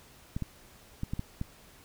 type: clicks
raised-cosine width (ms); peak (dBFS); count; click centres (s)
5; -20; 6; 0.365 / 0.423 / 1.034 / 1.135 / 1.194 / 1.414
effects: pink hiss -56 dBFS RMS until 1.84 s